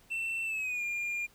triangle tone with pitch glide, 2686 to 2407 Hz, E7 to D7, +32 to +42 cents, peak -30 dBFS, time 0.1-1.27 s, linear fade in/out 20 ms, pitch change -190 cents, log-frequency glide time 0.44-0.83 s, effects pink hiss -62 dBFS RMS until 1.34 s

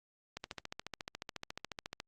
click train, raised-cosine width 0.2 ms, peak -23 dBFS, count 24, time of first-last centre 0.37-2.001 s, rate 14.1 Hz, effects Opus 48 kbps

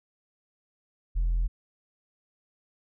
triangle tone with tanh clipping, 42.22 Hz, E1, 42 cents sharp, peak -23 dBFS, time 1.15-1.48 s, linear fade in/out 20 ms, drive 6 dB, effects none

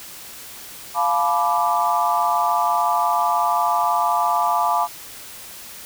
sine chord, B half-diminished seventh, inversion second, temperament equal with one note detuned, 698.5 / 861.9 / 987.8 / 1174.7 Hz, F5 / A5 / B5 / D6, 0 / -36 / 0 / 0 cents, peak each -22 dBFS, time 0.94-4.88 s, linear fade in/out 50 ms, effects white hiss -38 dBFS RMS until 5.85 s

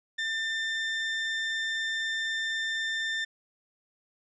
30% pulse tone, 1792 Hz, A6, 31 cents sharp, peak -26 dBFS, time 0.18-3.25 s, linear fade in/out 10 ms, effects resampled to 16000 Hz

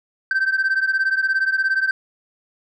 sine beating tone pair, 1549 / 1566 Hz, G6 / G6, -21 / -2 cents, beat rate 17 Hz, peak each -17 / -19 dBFS, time 0.31-1.91 s, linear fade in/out 2 ms, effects tanh soft clip ceiling -14 dBFS

